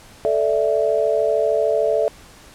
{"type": "chord", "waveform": "sine", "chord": "A suspended fourth", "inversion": "none", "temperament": "just", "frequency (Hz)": [440, 586.7, 660], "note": ["A4", "D5", "E5"], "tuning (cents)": [0, -2, 2], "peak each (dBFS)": -20, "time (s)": [0.25, 2.08], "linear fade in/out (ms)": 0, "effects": ["pink hiss -45 dBFS RMS until 2.54 s", "low-pass 11000 Hz 12 dB/octave"]}